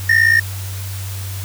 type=ring-modulated tone; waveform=triangle; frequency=1831 Hz; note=A#6; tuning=32 cents flat; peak=-5 dBFS; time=0.09-0.4 s; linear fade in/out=5 ms; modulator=29.2 Hz; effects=added 96 Hz sine -24 dBFS peak until 1.44 s + white hiss -33 dBFS RMS until 1.44 s